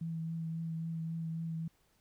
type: tone with vibrato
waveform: sine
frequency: 163.5 Hz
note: E3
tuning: 14 cents flat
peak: -35 dBFS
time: 0.01-1.68 s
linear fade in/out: 5 ms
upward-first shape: triangle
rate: 3.7 Hz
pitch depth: 19 cents each way
effects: pink hiss -72 dBFS RMS until 2 s